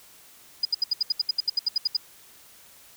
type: tone bursts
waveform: sine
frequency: 4939 Hz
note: D#8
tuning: 14 cents flat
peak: -19 dBFS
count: 15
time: 0.63-1.968 s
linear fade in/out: 5 ms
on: 22 ms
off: 72 ms
effects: white hiss -52 dBFS RMS until 2.96 s